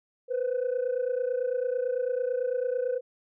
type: tone pair together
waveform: sine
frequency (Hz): 487 / 516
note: B4 / C5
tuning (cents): -24 / -24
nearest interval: minor second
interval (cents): 100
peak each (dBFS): -27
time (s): 0.28-3.01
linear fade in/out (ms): 50
effects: tanh soft clip ceiling -22 dBFS